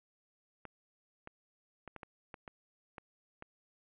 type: clicks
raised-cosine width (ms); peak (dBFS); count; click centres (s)
0.5; -30; 9; 0.653 / 1.274 / 1.877 / 1.963 / 2.032 / 2.342 / 2.478 / 2.982 / 3.424
effects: resampled to 8000 Hz + 10-bit